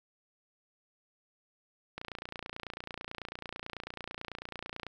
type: click train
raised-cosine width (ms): 0.3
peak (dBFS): -23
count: 85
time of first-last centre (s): 1.98-4.867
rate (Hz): 29.1
effects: 10-bit